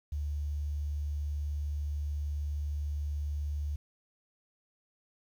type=tone with quantisation; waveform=sine; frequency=73.42 Hz; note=D2; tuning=in tune; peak=-31 dBFS; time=0.12-3.76 s; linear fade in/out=5 ms; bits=10; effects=none